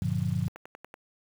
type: chord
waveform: sine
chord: G minor seventh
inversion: none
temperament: just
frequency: 98 / 117.6 / 147 / 176.4 Hz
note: G2 / Bb2 / D3 / F3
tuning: 0 / +16 / +2 / +18 cents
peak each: -31 dBFS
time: 0.02-0.48 s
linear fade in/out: 0 ms
type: click train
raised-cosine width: 0.5 ms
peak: -28 dBFS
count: 5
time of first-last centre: 0.56-0.941 s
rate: 10.5 Hz
effects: high-pass 60 Hz 12 dB/octave + 8-bit